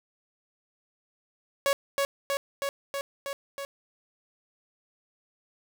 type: tone with echo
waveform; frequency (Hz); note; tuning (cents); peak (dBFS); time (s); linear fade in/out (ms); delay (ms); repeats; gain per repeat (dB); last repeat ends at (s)
sawtooth; 557; C#5; +8; -18; 1.66-1.73; 0; 320; 6; -2; 3.65
effects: none